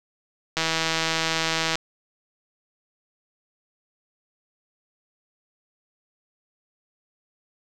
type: click train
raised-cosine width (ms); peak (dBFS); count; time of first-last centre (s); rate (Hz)
0.2; -6; 193; 0.57-1.755; 162
effects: none